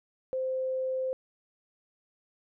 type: tone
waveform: sine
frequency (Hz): 520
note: C5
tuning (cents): -11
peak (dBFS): -28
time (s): 0.33-1.13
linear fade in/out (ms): 0
effects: none